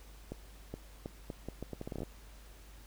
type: accelerating click train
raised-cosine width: 2 ms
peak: -26 dBFS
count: 15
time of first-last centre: 0.32-2.032 s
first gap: 420 ms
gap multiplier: 0.76
effects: added 50 Hz sine -52 dBFS peak until 2.86 s + pink hiss -59 dBFS RMS until 2.86 s